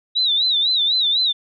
sine tone with vibrato, 3774 Hz, A#7, 21 cents sharp, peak -15 dBFS, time 0.15-1.33 s, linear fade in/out 20 ms, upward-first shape sine, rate 4 Hz, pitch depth 130 cents each way, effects none

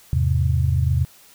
sine chord, E augmented, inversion none, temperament equal, 82.41 / 103.83 / 130.81 Hz, E2 / G#2 / B#2, 0 / 0 / 0 cents, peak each -19 / -24 / -20 dBFS, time 0.13-1.05 s, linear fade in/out 0 ms, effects white hiss -50 dBFS RMS until 1.34 s

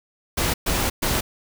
pink noise bursts at uneven times, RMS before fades -22 dBFS, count 3, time 0.37-0.54 / 0.66-0.9 / 1.02-1.21 s, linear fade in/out 10 ms, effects none

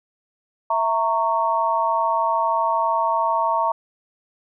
sine chord, A# diminished, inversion second, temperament equal with one note detuned, 659.3 / 921.6 / 1108.7 Hz, E5 / A#5 / C#6, 0 / -20 / 0 cents, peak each -24 / -20 / -23 dBFS, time 0.7-3.72 s, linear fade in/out 5 ms, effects none

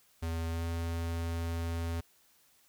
square tone with pitch glide, 82.41 to 83.66 Hz, E2 to E2, 0 to +26 cents, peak -33 dBFS, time 0.22-2.01 s, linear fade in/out 10 ms, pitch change +26 cents, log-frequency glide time 0.49-0.64 s, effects white hiss -66 dBFS RMS until 2.68 s

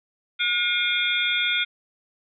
sine tone cluster, 1440 / 2145 / 2413 / 3301 / 3567 Hz, F#6 / C7 / D7 / G#7 / A7, -47 / +42 / +46 / -11 / +23 cents, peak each -27 dBFS, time 0.39-1.65 s, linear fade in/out 20 ms, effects none

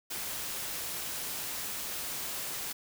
white noise, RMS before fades -37 dBFS, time 0.1-2.73 s, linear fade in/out 10 ms, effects none

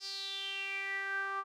sawtooth tone with band-pass filter sweep, 392 Hz, G4, in tune, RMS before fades -38 dBFS, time 0-1.44 s, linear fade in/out 50 ms, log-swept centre 5000 to 1200 Hz, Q 7.6, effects none

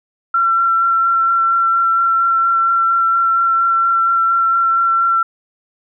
sine tone with vibrato, 1356 Hz, E6, 49 cents sharp, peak -11 dBFS, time 0.34-5.23 s, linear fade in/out 5 ms, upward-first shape sine, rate 4.3 Hz, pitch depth 12 cents each way, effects none

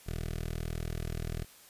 15% pulse tone with notch filter, 40.43 Hz, E1, 33 cents flat, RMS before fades -36 dBFS, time 0.06-1.45 s, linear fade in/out 20 ms, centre 960 Hz, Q 1.5, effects white hiss -56 dBFS RMS until 1.69 s + resampled to 32000 Hz

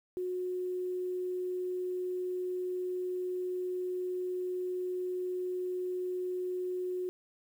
sine tone with quantisation, 364.4 Hz, F#4, 26 cents flat, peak -32 dBFS, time 0.17-7.09 s, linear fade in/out 0 ms, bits 10, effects none

